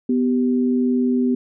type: tone pair together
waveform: sine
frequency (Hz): 248.8 / 390.2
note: B3 / G4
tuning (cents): +13 / -8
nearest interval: minor sixth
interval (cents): 779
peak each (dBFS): -16 / -24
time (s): 0.09-1.35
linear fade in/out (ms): 5
effects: none